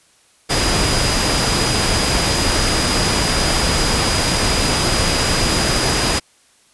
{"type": "tone in noise", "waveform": "sine", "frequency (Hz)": 4922, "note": "D#8", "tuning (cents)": -20, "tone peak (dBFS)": -23, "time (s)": [0.49, 6.2], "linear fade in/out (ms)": 20, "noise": "pink", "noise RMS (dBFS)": -17, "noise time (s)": [0.49, 6.2], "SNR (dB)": -9, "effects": ["white hiss -54 dBFS RMS until 6.73 s", "resampled to 24000 Hz"]}